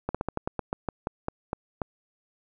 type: slowing click train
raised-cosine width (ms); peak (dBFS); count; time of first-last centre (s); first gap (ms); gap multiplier
1; -14; 13; 0.09-1.818; 56; 1.16
effects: none